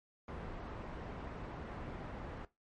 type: low-pass noise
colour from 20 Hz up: pink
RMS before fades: -45 dBFS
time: 0.28-2.45 s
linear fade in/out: 2 ms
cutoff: 1400 Hz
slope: 12 dB/octave
effects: noise-tail reverb RT60 0.2 s tail -17 dB re dry + MP3 48 kbps